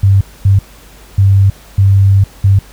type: tone bursts at uneven times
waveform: sine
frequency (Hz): 98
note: G2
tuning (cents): 0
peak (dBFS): -4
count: 5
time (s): 0.03-0.21 / 0.45-0.59 / 1.18-1.5 / 1.78-2.24 / 2.44-2.59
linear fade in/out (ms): 5
effects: added 50 Hz sine -38 dBFS peak until 2.72 s + pink hiss -40 dBFS RMS until 2.72 s